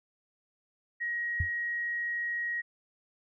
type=tone; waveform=sine; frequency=1893 Hz; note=A#6; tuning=26 cents sharp; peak=-30 dBFS; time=1-2.62 s; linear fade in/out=20 ms
type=tone with exponential decay; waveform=sine; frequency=86.8 Hz; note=F2; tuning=10 cents flat; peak=-23 dBFS; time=1.4-1.5 s; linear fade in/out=5 ms; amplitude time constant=21 ms
effects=none